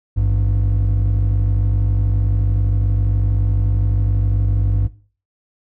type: tone pair together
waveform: triangle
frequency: 53.24 / 100.5 Hz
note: G#1 / G2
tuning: +44 / +44 cents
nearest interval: major seventh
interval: 1100 cents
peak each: -13 dBFS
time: 0.16-4.88 s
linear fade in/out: 20 ms
effects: noise-tail reverb RT60 0.4 s tail -20 dB re dry + tanh soft clip ceiling -8 dBFS